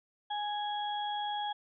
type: harmonic tone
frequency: 830.6 Hz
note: G#5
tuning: in tune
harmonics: 1 / 2 / 4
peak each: -33 / -46 / -40 dBFS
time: 0.3-1.53 s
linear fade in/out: 10 ms
effects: none